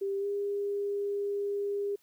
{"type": "tone with pitch glide", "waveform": "sine", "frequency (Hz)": [394.5, 404.2], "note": ["G4", "G#4"], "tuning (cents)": [11, -47], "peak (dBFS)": -29, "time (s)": [0.01, 1.96], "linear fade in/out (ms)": 10, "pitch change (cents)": 42, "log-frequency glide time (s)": [0.19, 0.26], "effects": ["white hiss -68 dBFS RMS until 2.02 s"]}